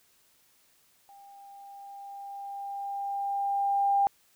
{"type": "tone with level ramp", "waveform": "sine", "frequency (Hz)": 798, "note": "G5", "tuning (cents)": 31, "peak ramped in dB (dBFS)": [-50, -20], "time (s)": [1.09, 4.07], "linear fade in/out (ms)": 0, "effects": ["white hiss -65 dBFS RMS until 4.35 s"]}